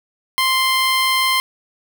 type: tone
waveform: 15% pulse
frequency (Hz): 1046.5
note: C6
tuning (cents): 0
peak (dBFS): -8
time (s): 0.38-1.4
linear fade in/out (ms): 0
effects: none